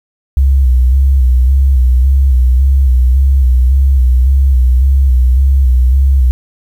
sine tone with vibrato, 65 Hz, C2, 11 cents flat, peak -5 dBFS, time 0.37-6.31 s, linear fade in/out 0 ms, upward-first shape square, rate 1.8 Hz, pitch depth 63 cents each way, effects 7-bit

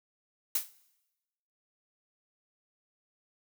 blue noise with exponential decay, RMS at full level -24 dBFS, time 0.55-0.71 s, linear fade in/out 5 ms, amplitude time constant 33 ms, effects noise-tail reverb RT60 1.0 s tail -20 dB re dry

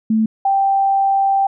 sine tone pair in turn, 220 / 784 Hz, A3 / G5, 0 / 0 cents, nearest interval octave + minor seventh, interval 2200 cents, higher second, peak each -12 dBFS, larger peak neither, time 0.1-0.26 / 0.45-1.47 s, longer second, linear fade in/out 5 ms, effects none

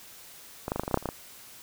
clicks, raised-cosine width 1 ms, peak -17 / -13 / -16 / -12 / -20 / -16 / -20 / -6 / -13 / -29 / -15 / -16 dBFS, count 12, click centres 0.681 / 0.719 / 0.76 / 0.796 / 0.835 / 0.879 / 0.912 / 0.943 / 0.974 / 1.026 / 1.057 / 1.089 s, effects white hiss -49 dBFS RMS until 1.62 s

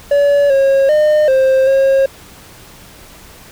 triangle tone with pitch steps, 571 / 544 / 607 / 528 / 540 Hz, D5 / C#5 / D#5 / C5 / C#5, -49 / -33 / -43 / +16 / -45 cents, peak -6 dBFS, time 0.11-2.06 s, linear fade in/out 5 ms, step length 390 ms, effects pink hiss -39 dBFS RMS until 3.51 s

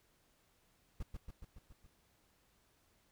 brown noise with echo, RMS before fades -39 dBFS, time 1-1.03 s, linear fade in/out 5 ms, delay 140 ms, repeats 6, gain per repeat -3 dB, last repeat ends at 1.87 s, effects pink hiss -73 dBFS RMS until 3.11 s

